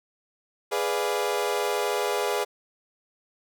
30% pulse chord, G# diminished seventh, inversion none, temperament equal, 415.3 / 493.9 / 587.3 / 698.5 Hz, G#4 / B4 / D5 / F5, 0 / 0 / 0 / 0 cents, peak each -25 / -27 / -29 / -31 dBFS, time 0.71-2.45 s, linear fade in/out 20 ms, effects none

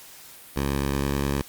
10% pulse tone with pitch glide, 69.3 to 69.86 Hz, C#2 to C#2, 0 to +14 cents, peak -15 dBFS, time 0.56-1.42 s, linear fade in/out 5 ms, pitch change +14 cents, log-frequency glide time 0.96-1.06 s, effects white hiss -46 dBFS RMS until 1.48 s + Opus 48 kbps

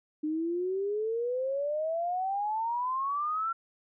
sine exponential sweep, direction up, 301.2 to 1367 Hz, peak -28 dBFS, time 0.23-3.53 s, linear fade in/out 10 ms, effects none

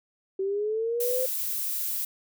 sine linear sweep, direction up, 380.1 to 521 Hz, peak -25 dBFS, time 0.39-1.26 s, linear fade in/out 5 ms
violet noise, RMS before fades -30 dBFS, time 1-2.05 s, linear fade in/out 5 ms
effects none

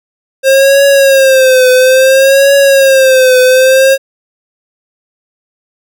square tone with vibrato, 532 Hz, C5, 29 cents sharp, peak -4 dBFS, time 0.43-3.98 s, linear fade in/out 50 ms, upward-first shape triangle, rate 0.59 Hz, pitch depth 88 cents each way, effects none

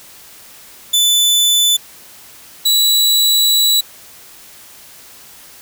sawtooth tone pair in turn, 3500 / 3929 Hz, A7 / B7, -10 / -10 cents, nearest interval major second, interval 200 cents, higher second, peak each -7 dBFS, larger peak neither, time 0.93-1.77 / 2.65-3.81 s, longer second, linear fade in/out 10 ms, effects white hiss -40 dBFS RMS until 5.61 s

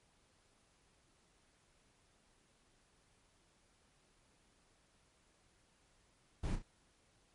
brown noise with echo, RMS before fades -37 dBFS, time 6.43-6.56 s, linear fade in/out 10 ms, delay 32 ms, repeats 2, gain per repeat -7 dB, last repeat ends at 6.624 s, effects pink hiss -72 dBFS RMS until 7.34 s + MP3 48 kbps

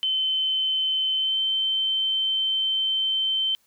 sine tone with pitch glide, 3069 to 3096 Hz, G7 to G7, -37 to -22 cents, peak -21 dBFS, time 0.03-3.55 s, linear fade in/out 0 ms, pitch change +15 cents, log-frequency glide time 1.16-1.38 s, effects white hiss -65 dBFS RMS until 3.66 s

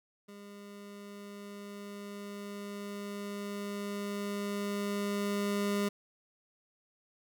25% pulse tone with level ramp, 202.9 Hz, G#3, 40 cents flat, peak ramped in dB -44 to -25 dBFS, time 0.28-5.89 s, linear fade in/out 10 ms, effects none

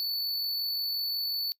square tone with amplitude modulation, 4471 Hz, C#8, 14 cents sharp, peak -28 dBFS, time 0-1.52 s, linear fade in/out 0 ms, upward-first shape sine, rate 45.6 Hz, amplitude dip 25%, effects noise-tail reverb RT60 0.1 s tail -22 dB re dry

